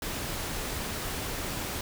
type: noise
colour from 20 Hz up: pink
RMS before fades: -34 dBFS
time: 0.02-1.81 s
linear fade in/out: 2 ms
effects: none